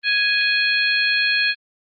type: harmonic tone with a mistuned harmonic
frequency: 830.6 Hz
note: G#5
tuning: in tune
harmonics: 2 / 3 / 4 / 5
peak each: -20 / -20 / -26 / -23 dBFS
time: 0.03-1.55 s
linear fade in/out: 50 ms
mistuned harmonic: 5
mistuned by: +38 cents
effects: Opus 24 kbps